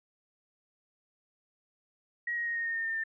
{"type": "tone with pitch steps", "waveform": "sine", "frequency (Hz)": [1900, 1884.7, 1869.5, 1854.5, 1839.5, 1824.7, 1810, 1795.4], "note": ["A#6", "A#6", "A#6", "A#6", "A#6", "A#6", "A6", "A6"], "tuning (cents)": [33, 19, 4, -9, -24, -37, 48, 34], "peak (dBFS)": -30, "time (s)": [2.27, 3.038], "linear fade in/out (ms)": 5, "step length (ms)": 96, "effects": []}